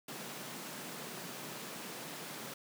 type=high-pass noise; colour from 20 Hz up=pink; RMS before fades=-45 dBFS; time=0.08-2.54 s; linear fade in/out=5 ms; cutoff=140 Hz; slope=48 dB/octave; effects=none